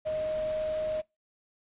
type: tone in noise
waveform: sine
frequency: 622.3 Hz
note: D#5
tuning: in tune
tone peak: -28 dBFS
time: 0.05-1.02 s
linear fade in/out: 20 ms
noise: pink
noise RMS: -45 dBFS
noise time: 0.05-1.02 s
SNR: +14 dB
effects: noise-tail reverb RT60 0.2 s tail -22 dB re dry + resampled to 8000 Hz